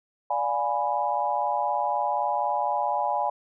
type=chord; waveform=sine; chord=D diminished seventh; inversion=none; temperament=equal with one note detuned; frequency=587.3 / 706.6 / 830.6 / 987.8 Hz; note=D5 / F5 / Ab5 / Cb6; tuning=0 / +20 / 0 / 0 cents; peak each=-31 / -30 / -26 / -29 dBFS; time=0.3-3.3 s; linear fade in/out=5 ms; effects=none